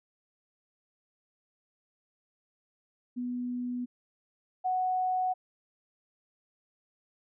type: tone pair in turn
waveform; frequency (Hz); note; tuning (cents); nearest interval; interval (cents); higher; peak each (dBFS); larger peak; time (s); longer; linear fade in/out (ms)
sine; 246.3 / 740.2; B3 / F#5; -5 / 0; octave + perfect fifth; 1905; second; -31 / -26; second; 3.16-3.86 / 4.64-5.34; neither; 20
effects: none